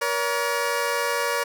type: tone pair together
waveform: 15% pulse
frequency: 474.7 / 567.8 Hz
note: A#4 / C#5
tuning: +31 / +41 cents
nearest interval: minor third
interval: 310 cents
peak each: -19 dBFS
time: 0.01-1.44 s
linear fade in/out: 10 ms
effects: none